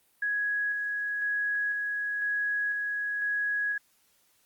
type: tone with tremolo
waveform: sine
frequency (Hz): 1667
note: G#6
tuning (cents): +6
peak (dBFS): -26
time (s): 0.22-3.78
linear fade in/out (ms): 5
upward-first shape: square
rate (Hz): 1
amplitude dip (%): 25
effects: white hiss -67 dBFS RMS until 4.45 s + Opus 32 kbps